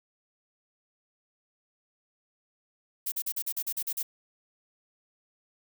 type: noise bursts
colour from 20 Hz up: violet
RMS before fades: -31 dBFS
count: 10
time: 3.06-4.03 s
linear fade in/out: 10 ms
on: 61 ms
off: 40 ms
effects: none